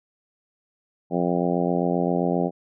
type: harmonic tone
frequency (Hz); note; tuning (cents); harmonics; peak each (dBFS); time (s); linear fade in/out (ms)
87.6; F2; +6; 2 / 3 / 4 / 5 / 6 / 7 / 8 / 9; -25 / -27 / -28 / -29 / -30 / -30 / -31 / -32; 1.1-2.51; 50
effects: none